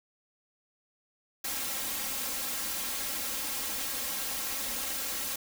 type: noise with comb filter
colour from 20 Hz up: white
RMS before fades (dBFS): -34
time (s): 1.44-5.36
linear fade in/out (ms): 5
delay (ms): 3.7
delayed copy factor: +0.9
effects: none